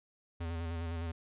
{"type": "tone with vibrato", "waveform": "square", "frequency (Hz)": 83.3, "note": "E2", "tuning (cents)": 19, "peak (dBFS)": -36, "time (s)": [0.4, 1.12], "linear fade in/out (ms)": 10, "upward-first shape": "square", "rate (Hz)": 9.8, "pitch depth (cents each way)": 33, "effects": ["resampled to 8000 Hz"]}